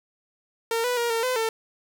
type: tone with pitch steps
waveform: sawtooth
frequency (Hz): 457.6 / 493.2 / 472.7 / 456 / 508 / 448.6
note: A#4 / B4 / A#4 / A#4 / B4 / A4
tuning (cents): -32 / -2 / +24 / -38 / +49 / +34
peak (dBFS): -19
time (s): 0.71-1.49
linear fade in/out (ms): 2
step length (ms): 130
effects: none